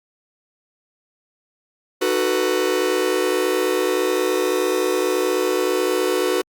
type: chord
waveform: 45% pulse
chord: B dominant seventh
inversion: first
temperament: just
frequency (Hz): 308.7 / 370.4 / 444.5 / 493.9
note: D#4 / F#4 / A4 / B4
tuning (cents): -14 / +2 / +18 / 0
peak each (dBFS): -27 / -21 / -25 / -23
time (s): 2.01-6.42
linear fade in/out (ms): 10
effects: Opus 48 kbps